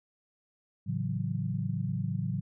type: chord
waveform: sine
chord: F# minor seventh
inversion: first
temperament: equal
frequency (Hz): 110 / 138.59 / 164.81 / 185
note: A2 / C#3 / E3 / F#3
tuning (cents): 0 / 0 / 0 / 0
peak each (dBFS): -34 / -34 / -36 / -35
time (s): 0.86-2.41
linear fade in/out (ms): 20
effects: none